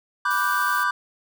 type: chord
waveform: triangle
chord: G major seventh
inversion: first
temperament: equal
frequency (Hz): 987.8 / 1174.7 / 1480 / 1568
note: B5 / D6 / F#6 / G6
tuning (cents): 0 / 0 / 0 / 0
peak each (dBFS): -25 / -22 / -26 / -23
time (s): 0.25-0.91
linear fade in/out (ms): 5
type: noise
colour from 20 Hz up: blue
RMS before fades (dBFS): -35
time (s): 0.3-0.84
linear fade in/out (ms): 10
effects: none